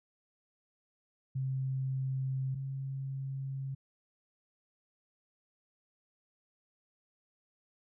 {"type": "tone pair in turn", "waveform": "sine", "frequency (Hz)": [132.5, 135.13], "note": ["C3", "C#3"], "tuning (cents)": [22, -44], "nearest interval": "unison", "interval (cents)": 34, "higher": "second", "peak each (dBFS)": [-31, -35], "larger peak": "first", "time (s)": [[1.35, 2.55], [2.55, 3.75]], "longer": "neither", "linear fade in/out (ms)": 10, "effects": []}